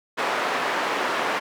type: band-pass noise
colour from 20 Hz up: white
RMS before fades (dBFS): -25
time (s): 0.17-1.4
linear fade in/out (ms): 20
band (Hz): 370 to 1500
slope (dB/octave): 12
effects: none